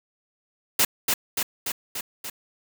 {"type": "noise with echo", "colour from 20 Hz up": "white", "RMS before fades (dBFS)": -19, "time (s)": [0.79, 0.85], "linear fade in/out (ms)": 5, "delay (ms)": 290, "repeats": 5, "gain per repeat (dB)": -3, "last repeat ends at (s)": 2.3, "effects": []}